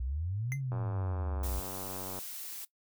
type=exponential two-way sweep; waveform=sine; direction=up then down; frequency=58.4 to 140 to 58.4 Hz; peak=-32 dBFS; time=0-1.6 s; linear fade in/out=5 ms; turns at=0.57 s
type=tone with exponential decay; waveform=square; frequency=2070 Hz; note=C7; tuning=19 cents flat; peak=-33 dBFS; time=0.52-0.61 s; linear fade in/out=0 ms; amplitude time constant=18 ms
type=click train; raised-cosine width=1 ms; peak=-28 dBFS; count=139; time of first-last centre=0.72-2.188 s; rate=94 Hz
type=noise; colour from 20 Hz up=blue; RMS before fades=-42 dBFS; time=1.43-2.65 s; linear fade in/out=5 ms
effects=noise-tail reverb RT60 0.1 s tail -18 dB re dry